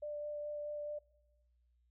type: tone with vibrato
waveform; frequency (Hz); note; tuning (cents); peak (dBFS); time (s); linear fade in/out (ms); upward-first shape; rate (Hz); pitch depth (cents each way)
sine; 592; D5; +14; -39; 0.02-0.99; 10; sine; 4.7; 9
effects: noise-tail reverb RT60 0.9 s tail -20 dB re dry + added 60 Hz sine -70 dBFS peak until 1.9 s